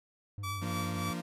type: tone with vibrato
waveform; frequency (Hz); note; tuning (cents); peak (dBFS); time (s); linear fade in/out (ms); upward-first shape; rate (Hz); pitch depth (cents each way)
triangle; 98; G2; 0; -35; 0.38-1.11; 0; square; 7.8; 52
type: tone with tremolo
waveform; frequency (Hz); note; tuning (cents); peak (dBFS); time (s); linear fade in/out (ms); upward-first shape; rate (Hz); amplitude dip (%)
sawtooth; 1152; D6; -34; -31; 0.43-1.14; 10; triangle; 3.5; 75
type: chord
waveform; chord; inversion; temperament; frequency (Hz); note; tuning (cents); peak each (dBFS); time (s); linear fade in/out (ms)
40% pulse; Bb major; second; equal with one note detuned; 172.41 / 233.1 / 293.7; F3 / Bb3 / D4; -22 / 0 / 0; -36 / -40 / -42; 0.61-1.22; 20
effects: resampled to 32000 Hz